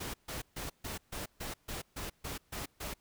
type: noise bursts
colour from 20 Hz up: pink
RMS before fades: -40 dBFS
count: 11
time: 0-2.94 s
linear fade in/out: 10 ms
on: 140 ms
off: 140 ms
effects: pink hiss -71 dBFS RMS until 3 s